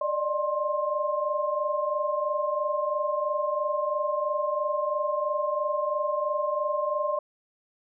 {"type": "tone cluster", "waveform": "sine", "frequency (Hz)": [586, 609, 1060], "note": ["D5", "D#5", "C6"], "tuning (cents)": [-4, -37, 22], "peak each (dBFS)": -29, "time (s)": [0.01, 7.19], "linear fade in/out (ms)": 5, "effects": []}